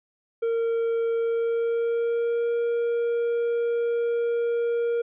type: tone with pitch glide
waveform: triangle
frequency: 460 to 469.7 Hz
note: A#4 to A#4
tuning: -23 to +13 cents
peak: -20 dBFS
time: 0.42-5.02 s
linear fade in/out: 10 ms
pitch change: +36 cents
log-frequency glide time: 1.15-2.52 s
effects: resampled to 8000 Hz